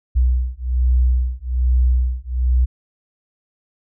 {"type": "beating tone pair", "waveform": "sine", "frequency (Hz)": [61.74, 62.94], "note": ["B1", "B1"], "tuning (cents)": [0, 33], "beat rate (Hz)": 1.2, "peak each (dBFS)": -17, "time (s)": [0.15, 2.66], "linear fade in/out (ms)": 20, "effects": []}